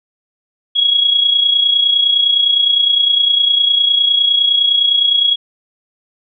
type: tone with amplitude modulation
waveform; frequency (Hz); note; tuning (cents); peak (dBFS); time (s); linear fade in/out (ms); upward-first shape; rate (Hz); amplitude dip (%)
sine; 3322; G#7; 0; -7; 0.75-5.36; 20; sine; 29.8; 60
effects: none